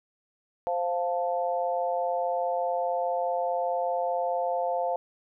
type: chord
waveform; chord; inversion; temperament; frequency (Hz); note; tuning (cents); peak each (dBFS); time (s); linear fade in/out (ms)
sine; F major; second; equal; 523.3 / 698.5 / 880; C5 / F5 / A5; 0 / 0 / 0; -29 / -28 / -33; 0.67-4.96; 0
effects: none